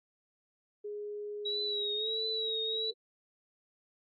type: tone with pitch glide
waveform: sine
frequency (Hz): 415.3 to 442.5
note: G#4 to A4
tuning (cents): 0 to +10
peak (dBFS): -37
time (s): 0.84-2.92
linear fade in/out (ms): 10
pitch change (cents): +110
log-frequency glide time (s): 1.93-2.08
type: tone with vibrato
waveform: sine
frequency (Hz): 3856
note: B7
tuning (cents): -42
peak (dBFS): -32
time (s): 1.45-2.91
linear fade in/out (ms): 10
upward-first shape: triangle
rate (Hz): 1.5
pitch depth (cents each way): 72
effects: AAC 32 kbps